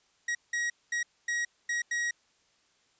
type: tone bursts at uneven times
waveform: 45% pulse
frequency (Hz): 1900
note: A#6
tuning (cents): +33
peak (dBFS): -28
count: 6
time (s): 0.28-0.35 / 0.53-0.7 / 0.92-1.03 / 1.28-1.45 / 1.69-1.82 / 1.91-2.11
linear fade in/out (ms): 5
effects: white hiss -68 dBFS RMS until 2.99 s + resampled to 16000 Hz